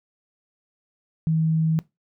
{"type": "tone", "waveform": "sine", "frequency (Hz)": 160, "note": "D#3", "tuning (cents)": 49, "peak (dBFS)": -18, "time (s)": [1.27, 1.79], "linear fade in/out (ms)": 0, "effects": ["noise-tail reverb RT60 0.2 s tail -20 dB re dry"]}